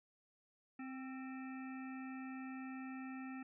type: harmonic tone with a mistuned harmonic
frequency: 261.6 Hz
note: C4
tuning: in tune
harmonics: 1 / 3 / 5 / 7 / 9 / 10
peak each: -45 / -56 / -57 / -57 / -61 / -61 dBFS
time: 0.79-3.43 s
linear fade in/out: 5 ms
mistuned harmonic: 5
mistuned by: +37 cents
effects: none